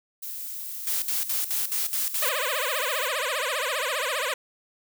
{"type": "noise", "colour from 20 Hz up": "violet", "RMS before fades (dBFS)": -35, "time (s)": [0.22, 3.08], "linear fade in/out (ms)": 10}
{"type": "noise bursts", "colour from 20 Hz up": "blue", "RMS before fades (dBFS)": -27, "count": 7, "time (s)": [0.87, 2.292], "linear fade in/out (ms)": 0, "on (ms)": 150, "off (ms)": 62}
{"type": "tone with vibrato", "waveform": "10% pulse", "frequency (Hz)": 556, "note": "C#5", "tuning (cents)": 5, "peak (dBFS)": -17, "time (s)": [2.22, 4.34], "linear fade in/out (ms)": 5, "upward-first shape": "triangle", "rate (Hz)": 15, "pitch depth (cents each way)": 280}
{"effects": []}